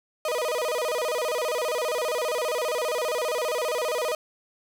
35% pulse tone with vibrato, 550 Hz, C#5, 14 cents flat, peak -23 dBFS, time 0.25-4.15 s, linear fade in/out 2 ms, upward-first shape square, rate 15 Hz, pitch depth 210 cents each way, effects none

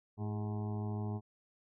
harmonic tone with a mistuned harmonic, 106.2 Hz, G#2, 39 cents sharp, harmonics 1 / 2 / 3 / 4 / 6 / 7 / 8 / 9 / 10, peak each -36 / -41 / -49 / -47 / -55 / -52 / -53 / -57 / -59 dBFS, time 0.17-1.21 s, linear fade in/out 50 ms, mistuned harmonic 4, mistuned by -53 cents, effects none

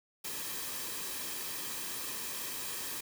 white noise with comb filter, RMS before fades -39 dBFS, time 0.24-3.01 s, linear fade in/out 10 ms, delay 1.4 ms, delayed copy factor -0.5, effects none

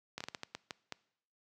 slowing click train, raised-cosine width 0.2 ms, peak -22 dBFS, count 9, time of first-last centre 0.18-0.923 s, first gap 25 ms, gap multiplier 1.36, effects noise-tail reverb RT60 0.7 s tail -22 dB re dry + high-pass 100 Hz 12 dB/octave

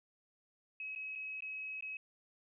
sine tone with dropouts, 2557 Hz, D#7, 47 cents sharp, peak -40 dBFS, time 0.8-1.97 s, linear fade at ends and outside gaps 2 ms, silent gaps 0.951-0.959 / 1.153-1.157 / 1.406-1.422 / 1.808-1.824 s, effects none

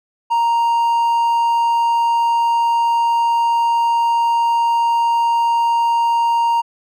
triangle tone, 932.3 Hz, A#5, in tune, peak -11 dBFS, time 0.3-6.62 s, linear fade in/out 20 ms, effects none

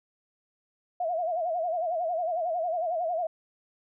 sine tone with vibrato, 679 Hz, F5, 49 cents flat, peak -26 dBFS, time 1-3.27 s, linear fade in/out 5 ms, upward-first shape sine, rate 11 Hz, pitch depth 120 cents each way, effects none

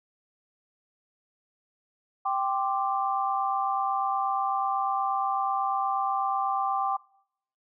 sine chord, G suspended fourth, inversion none, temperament equal, 784 / 1046.5 / 1174.7 Hz, G5 / C6 / D6, 0 / 0 / 0 cents, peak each -27 / -32 / -29 dBFS, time 2.25-6.97 s, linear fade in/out 10 ms, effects noise-tail reverb RT60 0.7 s tail -23 dB re dry

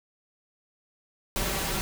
pink noise with comb filter, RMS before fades -29 dBFS, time 1.36-1.81 s, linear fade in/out 0 ms, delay 5.2 ms, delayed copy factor +0.5, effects none

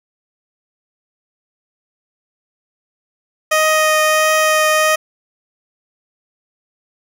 15% pulse tone with vibrato, 622.3 Hz, D#5, in tune, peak -5 dBFS, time 3.51-4.96 s, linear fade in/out 10 ms, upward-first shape triangle, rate 1.5 Hz, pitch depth 10 cents each way, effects none

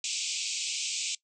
white band-pass noise, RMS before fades -33 dBFS, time 0.04-1.15 s, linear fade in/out 2 ms, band 2300 to 8000 Hz, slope 96 dB/octave, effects noise-tail reverb RT60 0.1 s tail -20 dB re dry

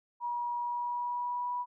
sine tone with pitch glide, 960 to 979 Hz, B5 to B5, -49 to -15 cents, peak -31 dBFS, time 0.2-1.66 s, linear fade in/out 50 ms, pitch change +34 cents, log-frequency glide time 0.58-1.53 s, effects none

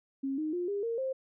sine tone with pitch steps, 271.3 / 309.8 / 353.9 / 404.1 / 461.6 / 527.2 Hz, C#4 / D#4 / F4 / G#4 / A#4 / C5, -37 / -7 / +23 / -47 / -17 / +13 cents, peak -30 dBFS, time 0.23-1.13 s, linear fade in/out 10 ms, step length 150 ms, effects none

